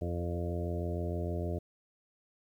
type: harmonic tone with a mistuned harmonic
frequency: 86.5 Hz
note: F2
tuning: 16 cents flat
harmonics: 1 / 2 / 3 / 4 / 5 / 6 / 7 / 8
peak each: -34 / -40 / -44 / -41 / -42 / -48 / -42 / -48 dBFS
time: 0.01-1.59 s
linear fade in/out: 10 ms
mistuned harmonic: 6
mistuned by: +24 cents
effects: 11-bit